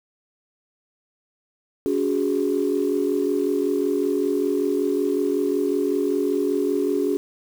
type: chord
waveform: sine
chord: C# suspended fourth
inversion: none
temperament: equal with one note detuned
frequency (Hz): 284.2 / 370 / 415.3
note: C#4 / F#4 / G#4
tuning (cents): +43 / 0 / 0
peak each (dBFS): -23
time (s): 1.86-7.17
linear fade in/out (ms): 0
effects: tanh soft clip ceiling -11 dBFS + 7-bit